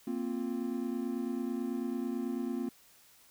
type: chord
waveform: triangle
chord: Bb suspended second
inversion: none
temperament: just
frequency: 233.1 / 262.2 / 349.6 Hz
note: Bb3 / C4 / F4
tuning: 0 / +4 / +2 cents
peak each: -34 / -34 / -37 dBFS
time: 0.07-2.69 s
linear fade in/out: 5 ms
effects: white hiss -61 dBFS RMS until 3.3 s